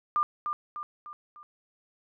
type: tone with echo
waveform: sine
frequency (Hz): 1200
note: D6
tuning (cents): +37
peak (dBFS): -22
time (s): 0.16-0.23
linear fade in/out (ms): 0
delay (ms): 300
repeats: 4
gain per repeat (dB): -6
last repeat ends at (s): 1.43
effects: none